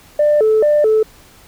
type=tone with vibrato; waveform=sine; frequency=509 Hz; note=C5; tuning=48 cents flat; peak=-8 dBFS; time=0.19-1.03 s; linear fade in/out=5 ms; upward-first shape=square; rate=2.3 Hz; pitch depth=270 cents each way; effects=tanh soft clip ceiling -6 dBFS + pink hiss -45 dBFS RMS until 1.47 s